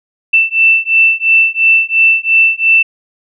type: beating tone pair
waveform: sine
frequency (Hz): 2665 / 2667.9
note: E7 / E7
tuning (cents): +18 / +20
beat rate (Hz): 2.9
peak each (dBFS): -10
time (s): 0.33-2.83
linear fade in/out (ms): 10
effects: none